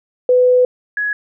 sine tone pair in turn, 500 / 1677.3 Hz, B4 / G#6, +21 / +17 cents, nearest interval octave + major sixth, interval 2096 cents, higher second, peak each -8 / -16 dBFS, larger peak first, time 0.29-0.65 / 0.97-1.13 s, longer first, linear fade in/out 2 ms, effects none

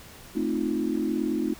sine chord, F dominant seventh, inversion first, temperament equal, 220 / 261.6 / 311.1 / 349.2 Hz, A3 / C4 / Eb4 / F4, 0 / 0 / 0 / 0 cents, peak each -30 / -30 / -28 / -31 dBFS, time 0.35-1.54 s, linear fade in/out 10 ms, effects pink hiss -47 dBFS RMS until 1.59 s

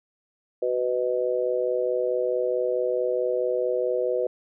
harmonic tone, 124.6 Hz, B2, 16 cents sharp, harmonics 3 / 4 / 5, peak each -28 / -24 / -29 dBFS, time 0.62-4.27 s, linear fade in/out 5 ms, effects none

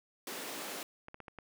pink high-pass noise, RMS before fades -42 dBFS, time 0.27-0.83 s, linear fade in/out 2 ms, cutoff 250 Hz, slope 24 dB/octave
clicks, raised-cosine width 0.5 ms, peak -31 dBFS, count 5, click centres 1.084 / 1.144 / 1.203 / 1.282 / 1.387 s
effects none

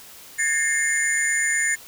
sine tone cluster, 1666 / 1814 / 2129 / 6990 / 9130 Hz, G#6 / A#6 / C7 / A8 / D9, +5 / -48 / +30 / -12 / -50 cents, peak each -29 / -23 / -26 / -25 / -29 dBFS, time 0.38-1.76 s, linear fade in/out 20 ms, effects white hiss -44 dBFS RMS until 1.87 s

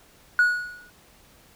triangle tone with exponential decay, 1459 Hz, F#6, 25 cents flat, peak -10 dBFS, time 0.39-0.9 s, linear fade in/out 1 ms, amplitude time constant 110 ms, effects tanh soft clip ceiling -11 dBFS + pink hiss -55 dBFS RMS until 1.55 s

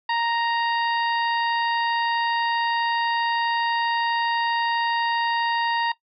harmonic tone, 932.3 Hz, A#5, in tune, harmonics 1 / 2 / 3 / 4 / 5, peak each -22 / -28 / -32 / -34 / -36 dBFS, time 0.09-5.92 s, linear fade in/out 5 ms, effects noise-tail reverb RT60 0.1 s tail -17 dB re dry

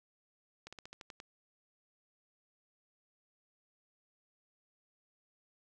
slowing click train, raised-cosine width 0.2 ms, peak -30 dBFS, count 8, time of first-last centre 0.67-1.201 s, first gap 56 ms, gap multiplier 1.1, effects none

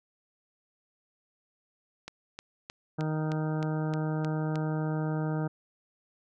click train, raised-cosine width 0.2 ms, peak -22 dBFS, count 9, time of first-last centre 2.08-4.557 s, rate 3.23 Hz
harmonic tone, 155.56 Hz, D#3, in tune, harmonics 1 / 2 / 3 / 4 / 5 / 6 / 8 / 9 / 10, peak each -29 / -35 / -39 / -41 / -43 / -45 / -47 / -48 / -49 dBFS, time 2.98-5.48 s, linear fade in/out 10 ms
effects none

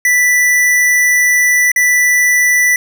square tone with dropouts, 1975.5 Hz, B6, in tune, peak -9 dBFS, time 0.05-2.76 s, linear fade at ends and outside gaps 2 ms, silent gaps 1.717-1.761 s, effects none

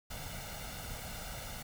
pink noise with comb filter, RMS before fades -43 dBFS, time 0.1-1.63 s, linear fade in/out 10 ms, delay 1.4 ms, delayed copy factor +0.65, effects none

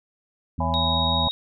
harmonic tone, 82.41 Hz, E2, in tune, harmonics 1 / 2 / 3, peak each -26 / -29 / -31 dBFS, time 0.58-1.28 s, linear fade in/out 5 ms
sine chord, C# minor seventh, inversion none, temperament just, 554.4 / 665.2 / 831.5 / 997.9 Hz, C#5 / E5 / G#5 / B5, 0 / +16 / +2 / +18 cents, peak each -33 / -33 / -27 / -28 dBFS, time 0.6-1.29 s, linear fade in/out 5 ms
sine tone, 3770 Hz, A#7, 19 cents sharp, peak -23 dBFS, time 0.74-1.31 s, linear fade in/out 0 ms
effects none

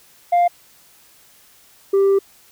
sine tone pair in turn, 700 / 392.9 Hz, F5 / G4, +4 / +4 cents, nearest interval minor seventh, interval 1000 cents, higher first, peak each -9 dBFS, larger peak neither, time 0.32-0.48 / 1.93-2.19 s, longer second, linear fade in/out 10 ms, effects tanh soft clip ceiling -11 dBFS + white hiss -51 dBFS RMS until 2.51 s

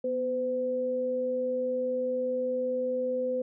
sine tone pair together, 246.9 / 509.4 Hz, B3 / C5, 0 / -46 cents, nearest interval octave + minor second, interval 1254 cents, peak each -36 / -27 dBFS, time 0.04-3.42 s, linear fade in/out 5 ms, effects none

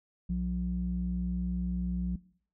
square tone with low-pass filter, 60.1 Hz, B1, 46 cents flat, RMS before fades -31 dBFS, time 0.29-2.16 s, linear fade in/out 5 ms, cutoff 170 Hz, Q 7.9, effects noise-tail reverb RT60 0.6 s tail -21 dB re dry

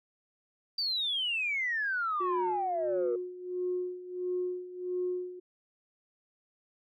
sine exponential sweep, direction down, 4705 to 459.4 Hz, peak -28 dBFS, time 0.78-3.16 s, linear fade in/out 5 ms
sine tone with tremolo, 361.7 Hz, F#4, 39 cents flat, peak -28 dBFS, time 2.2-5.4 s, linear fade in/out 10 ms, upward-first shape sine, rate 1.5 Hz, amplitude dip 80%
effects tanh soft clip ceiling -22 dBFS

